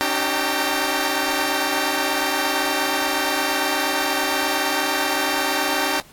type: tone cluster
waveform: 10% pulse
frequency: 277.7 / 306.2 / 384 / 786 / 910 Hz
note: C#4 / D#4 / G4 / G5 / A#5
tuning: +3 / -28 / -36 / +4 / -42 cents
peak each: -18 dBFS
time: 0.01-6 s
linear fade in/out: 0 ms
effects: pink hiss -49 dBFS RMS until 6.12 s + AAC 64 kbps